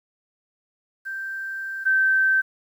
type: tone pair in turn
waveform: sine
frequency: 1568 / 1550.9 Hz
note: G6 / G6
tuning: 0 / -19 cents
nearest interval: unison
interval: 19 cents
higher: first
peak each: -28 / -16 dBFS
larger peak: second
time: 1.05-1.85 / 1.85-2.42 s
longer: first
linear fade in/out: 20 ms
effects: 9-bit